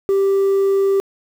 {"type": "tone", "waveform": "sine", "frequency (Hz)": 392, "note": "G4", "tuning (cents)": 0, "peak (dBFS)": -10, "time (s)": [0.09, 1], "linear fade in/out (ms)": 0, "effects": ["tanh soft clip ceiling -12 dBFS", "7-bit"]}